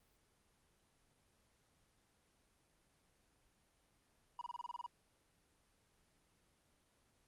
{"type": "tone bursts", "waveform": "triangle", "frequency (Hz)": 967, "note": "B5", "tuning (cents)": -37, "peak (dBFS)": -40, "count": 10, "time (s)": [4.39, 4.863], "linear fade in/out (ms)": 2, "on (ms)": 23, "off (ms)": 27, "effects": ["pink hiss -75 dBFS RMS until 7.27 s", "Opus 24 kbps"]}